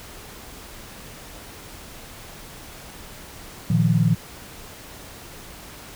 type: chord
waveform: sine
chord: Bb suspended fourth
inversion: none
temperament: equal with one note detuned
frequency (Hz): 116.14 / 155.56 / 174.61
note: Bb2 / Eb3 / F3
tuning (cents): -6 / 0 / 0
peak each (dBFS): -20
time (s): 3.7-4.15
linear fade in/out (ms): 5
effects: pink hiss -41 dBFS RMS until 5.95 s